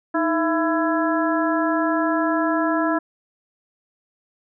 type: harmonic tone with a mistuned harmonic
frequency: 333.8 Hz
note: E4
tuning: 22 cents sharp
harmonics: 1 / 2 / 3 / 4 / 5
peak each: -21 / -24 / -26 / -27 / -28 dBFS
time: 0.14-2.99 s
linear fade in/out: 10 ms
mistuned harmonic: 1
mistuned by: -100 cents
effects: none